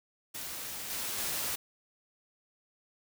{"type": "noise with level steps", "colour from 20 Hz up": "white", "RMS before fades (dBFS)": [-40, -36, -34], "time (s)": [0.34, 1.56], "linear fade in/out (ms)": 10, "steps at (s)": [0.9, 1.18], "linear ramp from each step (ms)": 5, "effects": []}